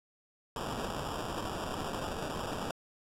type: noise with sample-and-hold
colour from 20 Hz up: violet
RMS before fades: -37 dBFS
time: 0.56-2.71 s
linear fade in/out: 2 ms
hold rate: 2100 Hz
effects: low-pass 11000 Hz 12 dB/octave